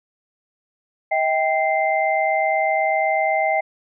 sine tone cluster, 636 / 784 / 2083 Hz, D#5 / G5 / C7, +38 / 0 / -8 cents, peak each -21 / -20 / -23 dBFS, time 1.11-3.61 s, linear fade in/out 10 ms, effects none

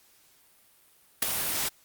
white noise with ADSR envelope, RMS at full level -19 dBFS, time 1.22-1.69 s, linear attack 7 ms, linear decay 6 ms, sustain -10 dB, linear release 10 ms, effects white hiss -61 dBFS RMS until 1.84 s + Opus 48 kbps

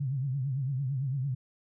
sine tone with vibrato, 134.3 Hz, C3, 46 cents sharp, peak -28 dBFS, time 0-1.35 s, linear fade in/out 10 ms, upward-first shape triangle, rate 8.9 Hz, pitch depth 150 cents each way, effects none

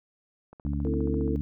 click train, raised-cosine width 1 ms, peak -33 dBFS, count 12, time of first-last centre 0.53-1.278 s, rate 14.7 Hz
harmonic tone, 71.4 Hz, D2, 48 cents flat, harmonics 1 / 2 / 3 / 4, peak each -29 / -32 / -34 / -35 dBFS, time 0.65-1.41 s, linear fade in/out 0 ms
sine chord, A minor, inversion first, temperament equal with one note detuned, 261.6 / 329.6 / 446.9 Hz, C4 / E4 / A4, 0 / 0 / +27 cents, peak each -32 dBFS, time 0.85-1.36 s, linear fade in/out 0 ms
effects none

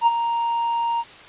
triangle tone with ADSR envelope, 932.3 Hz, A#5, in tune, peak -9 dBFS, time 0.01-1.04 s, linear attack 56 ms, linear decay 32 ms, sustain -9 dB, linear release 44 ms, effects white hiss -43 dBFS RMS until 1.28 s + resampled to 8000 Hz

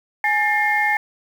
sine tone cluster, 834 / 1783 / 2130 Hz, G#5 / A6 / C7, +7 / +22 / +30 cents, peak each -20 dBFS, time 0.24-0.97 s, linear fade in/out 2 ms, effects tanh soft clip ceiling -6 dBFS + 7-bit

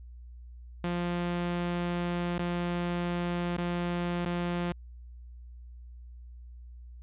sawtooth tone with dropouts, 174.61 Hz, F3, in tune, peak -25 dBFS, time 0.84-4.72 s, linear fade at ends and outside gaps 0 ms, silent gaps 2.381-2.394 / 3.567-3.582 / 4.25-4.26 s, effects added 60 Hz sine -44 dBFS peak until 7.02 s + resampled to 8000 Hz

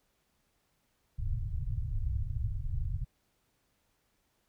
pink low-pass noise, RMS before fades -33 dBFS, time 1.18-3.05 s, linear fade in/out 10 ms, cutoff 140 Hz, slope 96 dB/octave, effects pink hiss -75 dBFS RMS until 4.48 s

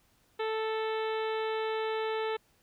harmonic tone with a mistuned harmonic, 440 Hz, A4, in tune, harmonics 1 / 2 / 3 / 4 / 5 / 6 / 7 / 8 / 9, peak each -31 / -37 / -41 / -43 / -45 / -47 / -48 / -49 / -50 dBFS, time 0.39-2.37 s, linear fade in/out 10 ms, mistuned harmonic 9, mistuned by -19 cents, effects pink hiss -68 dBFS RMS until 2.62 s

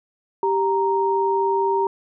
sine tone pair together, 391.4 / 932.3 Hz, G4 / A#5, -3 / 0 cents, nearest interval octave + minor third, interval 1503 cents, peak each -20 dBFS, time 0.43-1.87 s, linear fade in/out 2 ms, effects none

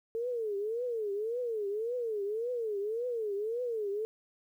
sine tone with vibrato, 444.9 Hz, A4, 19 cents sharp, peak -31 dBFS, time 0.15-4.05 s, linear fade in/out 0 ms, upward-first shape triangle, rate 1.8 Hz, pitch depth 220 cents each way, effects 11-bit

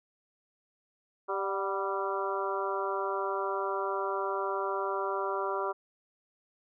harmonic tone with a mistuned harmonic, 196 Hz, G3, in tune, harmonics 2 / 3 / 4 / 5 / 6 / 7, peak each -34 / -37 / -39 / -36 / -36 / -39 dBFS, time 1.28-5.73 s, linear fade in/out 20 ms, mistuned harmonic 4, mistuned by -52 cents, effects none

